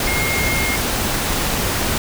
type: tone in noise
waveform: sine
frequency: 2139 Hz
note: C7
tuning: 38 cents sharp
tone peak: -21 dBFS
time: 0.07-0.76 s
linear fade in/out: 2 ms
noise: pink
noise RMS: -20 dBFS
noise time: 0-1.98 s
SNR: -4 dB
effects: none